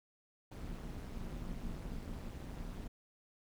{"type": "noise with amplitude modulation", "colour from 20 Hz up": "brown", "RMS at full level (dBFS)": -40, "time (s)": [0.51, 2.88], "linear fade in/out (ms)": 10, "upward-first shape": "sine", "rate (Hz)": 201, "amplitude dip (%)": 80, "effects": []}